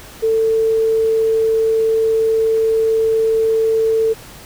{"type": "tone", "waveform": "sine", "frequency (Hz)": 445.9, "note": "A4", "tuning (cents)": 23, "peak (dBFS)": -12, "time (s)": [0.22, 4.14], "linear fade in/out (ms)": 20, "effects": ["pink hiss -38 dBFS RMS until 4.45 s"]}